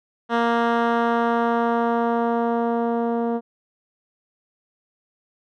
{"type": "tone with low-pass filter sweep", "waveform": "10% pulse", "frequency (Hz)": 233.6, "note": "A#3", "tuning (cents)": 4, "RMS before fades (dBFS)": -21, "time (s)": [0.29, 3.41], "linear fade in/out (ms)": 50, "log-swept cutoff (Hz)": [2300, 520], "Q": 0.79, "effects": []}